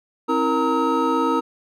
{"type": "tone cluster", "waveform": "triangle", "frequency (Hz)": [267.4, 325, 467.3, 927, 1279], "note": ["C4", "E4", "A#4", "A#5", "D#6"], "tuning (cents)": [38, -24, 4, -10, 47], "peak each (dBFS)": -22, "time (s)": [0.28, 1.41], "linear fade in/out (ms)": 20, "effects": []}